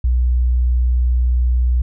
sine tone, 61.4 Hz, B1, 9 cents flat, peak -12 dBFS, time 0.04-1.82 s, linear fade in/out 5 ms, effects none

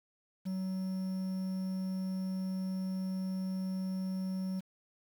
triangle tone with quantisation, 188.1 Hz, F#3, 29 cents sharp, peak -31 dBFS, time 0.45-4.61 s, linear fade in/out 20 ms, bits 9, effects none

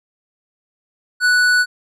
sine tone with hard clipping, 1480 Hz, F#6, in tune, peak -13 dBFS, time 1.2-1.66 s, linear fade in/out 50 ms, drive 11 dB, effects none

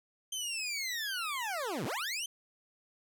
20% pulse linear two-way sweep, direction down then up, 3148 to 102.4 to 3148 Hz, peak -29 dBFS, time 0.32-2.26 s, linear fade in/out 5 ms, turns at 1.85 s, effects none

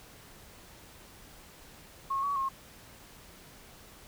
sine tone with pitch steps, 1087 / 1130 / 1077 Hz, C#6 / C#6 / C6, -34 / +33 / +50 cents, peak -28 dBFS, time 2.1-2.49 s, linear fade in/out 10 ms, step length 130 ms, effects pink hiss -53 dBFS RMS until 4.07 s

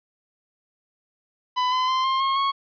45% pulse tone with pitch steps, 1000 / 1019.2 / 1038.9 / 1058.9 / 1079.2 / 1100 Hz, B5 / C6 / C6 / C6 / C#6 / C#6, +21 / -46 / -13 / +20 / -47 / -14 cents, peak -20 dBFS, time 1.56-2.52 s, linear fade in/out 20 ms, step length 160 ms, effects resampled to 11025 Hz + 10-bit

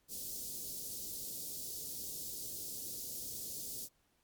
white band-stop noise, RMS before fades -43 dBFS, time 0.08-3.89 s, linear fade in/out 50 ms, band 490 to 4500 Hz, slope 24 dB/octave, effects pink hiss -75 dBFS RMS until 4.23 s + MP3 96 kbps

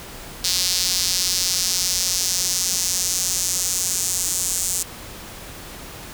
sawtooth tone with high-pass filter sweep, 181.7 Hz, F#3, 31 cents flat, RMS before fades -22 dBFS, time 0.44-4.83 s, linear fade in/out 5 ms, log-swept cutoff 4700 to 7400 Hz, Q 2.3, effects pink hiss -37 dBFS RMS until 6.13 s

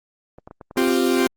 clicks, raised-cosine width 1 ms, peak -24 dBFS, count 8, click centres 0.385 / 0.475 / 0.511 / 0.612 / 0.711 / 0.762 / 0.816 / 0.876 s
40% pulse chord, C suspended fourth, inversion none, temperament equal, 261.6 / 349.2 / 392 Hz, C4 / F4 / G4, 0 / 0 / 0 cents, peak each -19 / -20 / -21 dBFS, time 0.77-1.27 s, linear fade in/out 2 ms
effects Opus 24 kbps

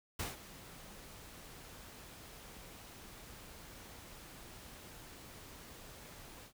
pink noise with ADSR envelope, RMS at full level -38 dBFS, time 0.19-6.53 s, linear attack 7 ms, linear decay 160 ms, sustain -15 dB, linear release 84 ms, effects none

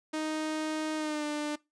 sawtooth tone with pitch glide, 311.1 to 297.9 Hz, D#4 to D4, 0 to +25 cents, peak -27 dBFS, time 0.13-1.56 s, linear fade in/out 10 ms, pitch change -75 cents, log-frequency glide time 0.96-1.24 s, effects noise-tail reverb RT60 0.2 s tail -21 dB re dry + resampled to 22050 Hz

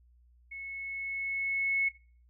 sine tone with level ramp, 2195 Hz, C#7, 18 cents flat, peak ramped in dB -40 to -25 dBFS, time 0.51-1.89 s, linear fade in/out 10 ms, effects noise-tail reverb RT60 0.4 s tail -18 dB re dry + added 60 Hz sine -59 dBFS peak until 2.29 s

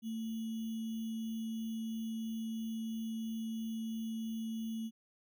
sine tone with sample-and-hold, 223.5 Hz, A3, 27 cents sharp, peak -36 dBFS, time 0.02-4.91 s, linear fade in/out 50 ms, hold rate 3150 Hz, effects none

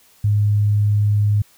sine tone, 103.83 Hz, G#2, in tune, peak -13 dBFS, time 0.24-1.42 s, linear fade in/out 5 ms, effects white hiss -53 dBFS RMS until 1.57 s

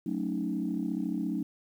sine chord, D# half-diminished seventh, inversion first, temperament equal, 185 / 220 / 277.2 / 311.1 Hz, F#3 / A3 / C#4 / D#4, 0 / 0 / 0 / 0 cents, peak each -34 dBFS, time 0.06-1.43 s, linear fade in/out 5 ms, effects tanh soft clip ceiling -20 dBFS + 10-bit

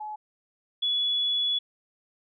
sine tone pair in turn, 851 / 3404 Hz, G#5 / G#7, +42 / +42 cents, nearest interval 2 octaves, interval 2400 cents, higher second, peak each -33 / -23 dBFS, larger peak second, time 0-0.16 / 0.82-1.59 s, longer second, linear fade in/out 10 ms, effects none

